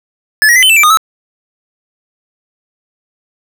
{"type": "tone with pitch steps", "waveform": "square", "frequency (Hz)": [1726, 1898, 2027, 3053, 2655, 2337, 1230, 1300], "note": ["A6", "A#6", "B6", "G7", "E7", "D7", "D#6", "E6"], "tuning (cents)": [-34, 31, 45, -46, 12, -9, -20, -24], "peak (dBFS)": -5, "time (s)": [0.42, 0.972], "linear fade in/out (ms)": 0, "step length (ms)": 69, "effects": ["7-bit"]}